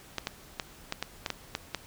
clicks, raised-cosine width 0.2 ms, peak -13 dBFS, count 9, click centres 0.183 / 0.271 / 0.598 / 0.924 / 1.026 / 1.262 / 1.303 / 1.551 / 1.747 s, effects pink hiss -52 dBFS RMS until 1.86 s

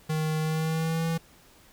square tone with pitch glide, 156.3 to 164.55 Hz, D#3 to E3, +8 to -3 cents, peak -26 dBFS, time 0.09-1.18 s, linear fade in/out 10 ms, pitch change +89 cents, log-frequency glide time 0.4-1.07 s, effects pink hiss -56 dBFS RMS until 1.72 s

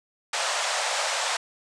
pink band-pass noise, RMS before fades -27 dBFS, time 0.33-1.37 s, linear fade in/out 5 ms, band 550 to 8800 Hz, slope 48 dB/octave, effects none

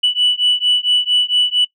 sine beating tone pair, 2960 / 2964.4 Hz, F#7 / F#7, 0 / +3 cents, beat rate 4.4 Hz, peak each -14 dBFS, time 0.03-1.65 s, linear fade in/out 10 ms, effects noise-tail reverb RT60 0.1 s tail -22 dB re dry + tanh soft clip ceiling -7 dBFS

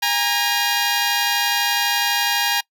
10% pulse tone pair together, 816 / 940 Hz, G#5 / A#5, -31 / +14 cents, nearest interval major second, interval 245 cents, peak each -12 dBFS, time 0.02-2.61 s, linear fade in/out 10 ms, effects noise-tail reverb RT60 0.1 s tail -24 dB re dry

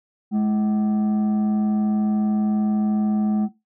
sine tone with frequency modulation, 211.4 Hz, G#3, 31 cents sharp, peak -15 dBFS, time 0.31-3.49 s, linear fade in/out 50 ms, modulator 545 Hz, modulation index 0.26, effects noise-tail reverb RT60 0.2 s tail -17 dB re dry + tanh soft clip ceiling -16 dBFS

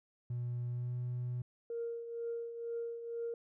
triangle tone with pitch glide, 121.4 to 123.24 Hz, B2 to B2, -29 to -3 cents, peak -32 dBFS, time 0.3-1.42 s, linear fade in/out 5 ms, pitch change +26 cents, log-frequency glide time 0.68-0.94 s
sine tone with tremolo, 466.2 Hz, A#4, in tune, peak -34 dBFS, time 1.7-3.34 s, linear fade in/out 2 ms, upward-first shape triangle, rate 2.1 Hz, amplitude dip 65%
effects tanh soft clip ceiling -31 dBFS

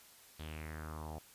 sawtooth tone with low-pass filter sweep, 77.78 Hz, D#2, in tune, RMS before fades -45 dBFS, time 0.39-1.19 s, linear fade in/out 10 ms, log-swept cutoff 3600 to 710 Hz, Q 4.3, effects white hiss -60 dBFS RMS until 1.34 s + resampled to 32000 Hz

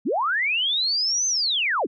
sine linear two-way sweep, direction up then down, 170.3 to 6270 to 170.3 Hz, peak -20 dBFS, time 0.05-1.87 s, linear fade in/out 20 ms, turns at 1.27 s, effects none

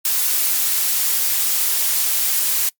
blue noise, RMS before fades -18 dBFS, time 0.05-2.69 s, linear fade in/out 2 ms, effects noise-tail reverb RT60 0.1 s tail -23 dB re dry + MP3 96 kbps

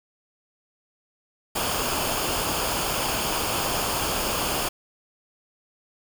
pink noise with comb filter, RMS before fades -26 dBFS, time 1.55-4.69 s, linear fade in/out 10 ms, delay 0.51 ms, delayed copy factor -0.55, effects none

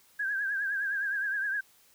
sine tone with vibrato, 1616 Hz, G#6, 48 cents flat, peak -28 dBFS, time 0.19-1.61 s, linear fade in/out 10 ms, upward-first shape triangle, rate 9.7 Hz, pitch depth 93 cents each way, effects white hiss -62 dBFS RMS until 1.94 s

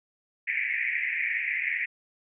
white band-pass noise, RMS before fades -29 dBFS, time 0.47-1.86 s, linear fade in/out 10 ms, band 1800 to 2400 Hz, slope 96 dB/octave, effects none

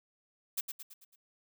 blue noise with echo, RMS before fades -33 dBFS, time 0.57-0.61 s, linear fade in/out 10 ms, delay 110 ms, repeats 5, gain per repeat -6 dB, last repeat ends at 1.16 s, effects none

